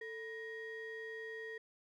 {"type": "ring-modulated tone", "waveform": "triangle", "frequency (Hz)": 715, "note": "F5", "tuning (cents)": 41, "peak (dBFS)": -38, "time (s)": [0.01, 1.58], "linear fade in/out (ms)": 5, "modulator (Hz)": 1160, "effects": []}